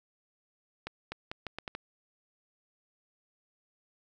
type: accelerating click train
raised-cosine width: 0.3 ms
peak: -21 dBFS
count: 7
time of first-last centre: 0.87-1.75 s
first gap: 250 ms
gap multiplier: 0.78
effects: none